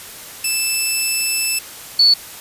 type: tone pair in turn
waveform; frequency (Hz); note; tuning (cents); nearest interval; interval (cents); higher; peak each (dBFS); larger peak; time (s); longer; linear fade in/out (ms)
10% pulse / sine; 2637 / 4443; E7 / C#8; 0 / +3; major sixth; 903; second; -8; neither; 0.44-1.59 / 1.99-2.14; first; 5
effects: white hiss -35 dBFS RMS until 2.4 s + resampled to 32000 Hz